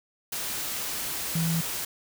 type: tone in noise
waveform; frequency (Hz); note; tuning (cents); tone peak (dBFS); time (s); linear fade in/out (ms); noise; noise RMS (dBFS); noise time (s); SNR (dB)
sine; 164.9; E3; +1; -24; 1.35-1.61; 5; white; -32; 0.32-1.85; +5
effects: none